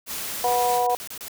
white noise, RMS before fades -31 dBFS, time 0.06-0.82 s, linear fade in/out 50 ms
harmonic tone, 244.2 Hz, B3, 19 cents flat, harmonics 2 / 3 / 4, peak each -25 / -21 / -26 dBFS, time 0.44-0.95 s, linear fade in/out 2 ms
white noise bursts, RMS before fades -36 dBFS, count 8, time 0.48-1.282 s, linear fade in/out 0 ms, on 74 ms, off 30 ms
effects none

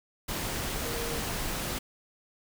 sine tone in noise, 467 Hz, A#4, 3 cents sharp, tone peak -37 dBFS, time 0.85-1.19 s, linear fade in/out 10 ms, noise pink, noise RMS -33 dBFS, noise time 0.28-1.79 s, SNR -7 dB, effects none

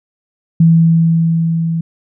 sine tone with level ramp, 164.81 Hz, E3, in tune, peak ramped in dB -4 to -14 dBFS, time 0.6-1.81 s, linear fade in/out 5 ms, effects none

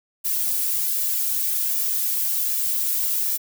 violet noise with flanger, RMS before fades -23 dBFS, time 0.24-3.38 s, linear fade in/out 20 ms, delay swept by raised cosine 1.7 to 2.7 ms, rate 1.3 Hz, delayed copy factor +0.6, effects none

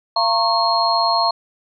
sine tone cluster, 685 / 917 / 1095 / 4251 Hz, F5 / A#5 / C#6 / C8, -34 / -29 / -22 / +27 cents, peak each -20 dBFS, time 0.16-1.31 s, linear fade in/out 5 ms, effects none

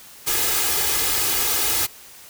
white noise with comb filter, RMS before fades -21 dBFS, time 0.26-1.87 s, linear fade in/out 20 ms, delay 2.4 ms, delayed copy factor +0.7, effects white hiss -44 dBFS RMS until 2.29 s

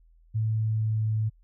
sine tone with pitch glide, 110 to 109.11 Hz, A2 to A2, 0 to -14 cents, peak -23 dBFS, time 0.34-1.3 s, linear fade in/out 20 ms, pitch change -14 cents, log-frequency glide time 0.52-1.07 s, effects added 41 Hz sine -55 dBFS peak until 1.43 s

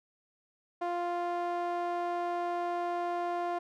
sawtooth tone with band-pass filter, 349.2 Hz, F4, in tune, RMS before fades -33 dBFS, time 0.81-3.59 s, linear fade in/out 10 ms, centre 740 Hz, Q 1.8, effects none

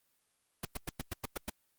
pink noise bursts, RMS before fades -36 dBFS, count 8, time 0.63-1.498 s, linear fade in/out 5 ms, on 21 ms, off 100 ms, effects white hiss -75 dBFS RMS until 1.78 s + Opus 32 kbps

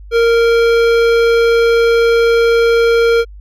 sine tone with hard clipping, 464 Hz, A#4, 8 cents flat, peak -10 dBFS, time 0.11-3.25 s, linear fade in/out 50 ms, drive 15 dB, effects added 50 Hz sine -31 dBFS peak until 3.4 s

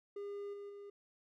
triangle tone with level steps, 405 Hz, G#4, 43 cents flat, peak -39 / -43 / -46 dBFS, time 0.16-0.9 s, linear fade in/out 5 ms, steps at 0.53 / 0.69 s, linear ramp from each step 10 ms, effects none

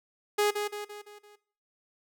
sawtooth tone with echo, 415.3 Hz, G#4, in tune, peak -19 dBFS, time 0.38-0.51 s, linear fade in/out 10 ms, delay 170 ms, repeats 5, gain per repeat -6 dB, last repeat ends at 1.36 s, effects noise-tail reverb RT60 0.5 s tail -18 dB re dry

